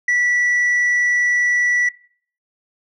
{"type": "tone", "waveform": "sine", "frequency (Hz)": 1955, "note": "B6", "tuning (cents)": -18, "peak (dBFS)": -11, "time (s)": [0.08, 1.89], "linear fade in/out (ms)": 5, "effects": ["noise-tail reverb RT60 0.5 s tail -21 dB re dry", "tanh soft clip ceiling -13 dBFS"]}